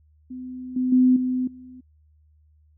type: tone with level steps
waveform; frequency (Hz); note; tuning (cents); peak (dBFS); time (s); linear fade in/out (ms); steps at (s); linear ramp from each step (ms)
sine; 254.2; C4; -50; -32 / -20 / -13 / -21 / -40; 0.3-1.81; 10; 0.76 / 0.92 / 1.16 / 1.47; 5
effects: added 76 Hz sine -55 dBFS peak until 2.77 s